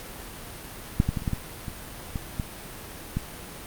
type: clicks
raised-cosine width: 5 ms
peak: -6 / -11 / -15 / -24 / -13 / -13 / -21 / -17 / -15 / -13 dBFS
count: 10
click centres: 1.001 / 1.09 / 1.172 / 1.221 / 1.278 / 1.333 / 1.682 / 2.158 / 2.398 / 3.17 s
effects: pink hiss -40 dBFS RMS until 3.66 s + Opus 48 kbps